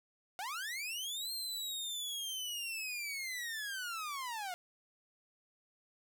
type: linear two-way sweep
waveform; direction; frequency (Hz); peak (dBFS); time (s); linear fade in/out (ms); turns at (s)
sawtooth; up then down; 698 to 4217 to 698; -35; 0.39-4.54; 0; 1.32
effects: none